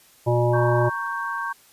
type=harmonic tone; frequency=120.4 Hz; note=B2; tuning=44 cents flat; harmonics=1 / 3 / 5 / 7 / 8; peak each=-20 / -23 / -23 / -29 / -30 dBFS; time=0.26-0.9 s; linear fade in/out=20 ms
type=chord; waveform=sine; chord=G diminished; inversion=first; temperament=equal; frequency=932.3 / 1108.7 / 1568 Hz; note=Bb5 / Db6 / G6; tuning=0 / 0 / 0 cents; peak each=-31 / -29 / -29 dBFS; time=0.53-1.53 s; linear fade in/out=10 ms
effects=white hiss -54 dBFS RMS until 1.72 s + resampled to 32000 Hz

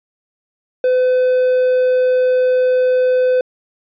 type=tone; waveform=triangle; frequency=507 Hz; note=B4; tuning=45 cents sharp; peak=-9 dBFS; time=0.84-3.41 s; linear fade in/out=2 ms; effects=resampled to 11025 Hz

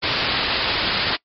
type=low-pass noise; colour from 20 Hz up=white; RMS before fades=-22 dBFS; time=0.02-1.17 s; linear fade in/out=20 ms; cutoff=4900 Hz; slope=96 dB/octave; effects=noise-tail reverb RT60 0.1 s tail -22 dB re dry + MP3 32 kbps

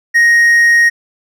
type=tone; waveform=triangle; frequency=1872 Hz; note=A#6; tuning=7 cents sharp; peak=-4 dBFS; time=0.14-0.9 s; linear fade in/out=20 ms; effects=none

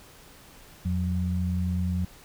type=tone pair together; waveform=sine; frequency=85.64 / 181 Hz; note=F2 / F#3; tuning=-33 / -38 cents; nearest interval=octave + minor second; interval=1295 cents; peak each=-26 / -28 dBFS; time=0.85-2.05 s; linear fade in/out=5 ms; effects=pink hiss -51 dBFS RMS until 2.24 s

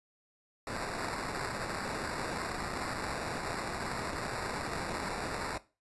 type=noise with sample-and-hold; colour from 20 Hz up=white; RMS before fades=-37 dBFS; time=0.67-5.58 s; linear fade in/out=2 ms; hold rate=3150 Hz; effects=noise-tail reverb RT60 0.3 s tail -17 dB re dry + resampled to 24000 Hz

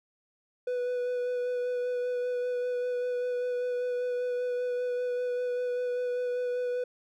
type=tone with vibrato; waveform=triangle; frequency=493.9 Hz; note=B4; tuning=in tune; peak=-26 dBFS; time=0.67-6.84 s; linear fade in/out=5 ms; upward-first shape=sine; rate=5.1 Hz; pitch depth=13 cents each way; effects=none

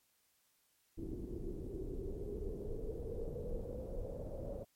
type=noise with low-pass filter sweep; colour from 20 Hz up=brown; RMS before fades=-42 dBFS; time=0.97-4.65 s; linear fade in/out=20 ms; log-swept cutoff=340 to 570 Hz; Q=8.7; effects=white hiss -75 dBFS RMS until 4.75 s + MP3 64 kbps

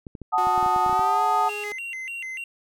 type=clicks; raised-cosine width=3 ms; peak=-24 dBFS; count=12; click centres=0.068 / 0.152 / 0.217 / 0.47 / 0.578 / 0.628 / 0.662 / 0.762 / 0.863 / 0.896 / 0.928 / 0.994 s
type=chord; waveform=sine; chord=D# diminished; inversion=first; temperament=equal; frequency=740 / 880 / 1244.5 Hz; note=F#5 / A5 / D#6; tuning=0 / 0 / 0 cents; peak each=-24 / -22 / -23 dBFS; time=0.32-1.5 s; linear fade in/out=20 ms
type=tone with pitch glide; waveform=sawtooth; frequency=364.5 to 416.3 Hz; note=F#4 to G#4; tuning=-26 to +4 cents; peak=-28 dBFS; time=0.38-1.72 s; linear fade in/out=0 ms; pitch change=+230 cents; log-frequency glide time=0.87-1.23 s
type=tone with vibrato; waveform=triangle; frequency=2382 Hz; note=D7; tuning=24 cents sharp; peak=-29 dBFS; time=1.49-2.44 s; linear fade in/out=2 ms; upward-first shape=square; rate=3.4 Hz; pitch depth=250 cents each way
effects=none

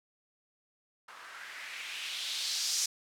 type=noise with low-pass filter sweep; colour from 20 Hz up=violet; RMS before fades=-37 dBFS; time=1.08-2.86 s; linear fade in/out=5 ms; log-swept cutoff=1200 to 6000 Hz; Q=2.3; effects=none

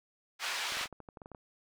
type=band-pass noise; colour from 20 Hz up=white; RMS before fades=-36 dBFS; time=0.39-0.88 s; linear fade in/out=50 ms; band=860 to 3700 Hz; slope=12 dB/octave
type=clicks; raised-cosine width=1 ms; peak=-33 dBFS; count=12; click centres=0.722 / 0.77 / 0.812 / 0.857 / 0.927 / 1.003 / 1.088 / 1.172 / 1.218 / 1.259 / 1.317 / 1.348 s
effects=none

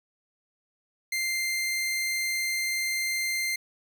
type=tone; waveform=sawtooth; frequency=2093 Hz; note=C7; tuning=in tune; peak=-23 dBFS; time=1.12-3.56 s; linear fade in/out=5 ms; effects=none

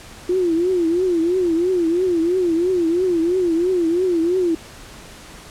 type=tone with vibrato; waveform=sine; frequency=349.2 Hz; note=F4; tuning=in tune; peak=-15 dBFS; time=0.29-4.55 s; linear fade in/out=5 ms; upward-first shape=triangle; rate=3 Hz; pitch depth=150 cents each way; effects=pink hiss -40 dBFS RMS until 5.5 s + low-pass 10000 Hz 12 dB/octave

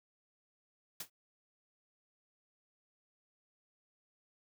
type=noise with exponential decay; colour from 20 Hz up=white; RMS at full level=-36 dBFS; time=1-1.1 s; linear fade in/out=5 ms; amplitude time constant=20 ms; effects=none

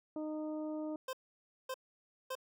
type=harmonic tone; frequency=307.7 Hz; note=D#4; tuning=19 cents flat; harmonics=1 / 2 / 3 / 4; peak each=-38 / -43 / -53 / -58 dBFS; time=0.16-0.96 s; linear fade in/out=2 ms
type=tone bursts; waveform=25% pulse; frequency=520 Hz; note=C5; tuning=11 cents flat; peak=-34 dBFS; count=3; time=1.08-2.353 s; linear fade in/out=5 ms; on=51 ms; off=560 ms
effects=none

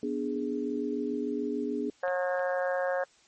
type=chord; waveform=sine; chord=G# diminished; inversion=first; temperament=equal; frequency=246.9 / 293.7 / 415.3 Hz; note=B3 / D4 / G#4; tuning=0 / 0 / 0 cents; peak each=-33 dBFS; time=0.03-1.9 s; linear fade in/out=2 ms
type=harmonic tone; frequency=180.9 Hz; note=F#3; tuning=39 cents flat; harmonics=3 / 4 / 5 / 6 / 7 / 8 / 9 / 10; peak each=-28 / -34 / -42 / -41 / -45 / -44 / -36 / -47 dBFS; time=2.03-3.04 s; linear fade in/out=5 ms
type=clicks; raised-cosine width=0.3 ms; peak=-30 / -36 dBFS; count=2; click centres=2.08 / 2.394 s
effects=white hiss -62 dBFS RMS until 3.27 s + MP3 32 kbps

